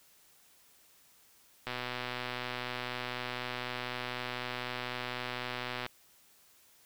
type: click train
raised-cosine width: 0.3 ms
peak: -20 dBFS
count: 521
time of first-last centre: 1.67-5.864 s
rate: 124 Hz
effects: white hiss -63 dBFS RMS until 6.85 s